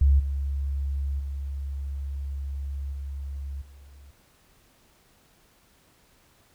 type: tone with level steps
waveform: sine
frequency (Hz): 69.3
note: C#2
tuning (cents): 0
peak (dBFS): -15 / -25 / -29 / -31 / -46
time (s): 0.01-4.11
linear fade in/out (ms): 5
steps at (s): 0.19 / 1.19 / 2.92 / 3.61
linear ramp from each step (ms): 10
effects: pink hiss -61 dBFS RMS until 6.54 s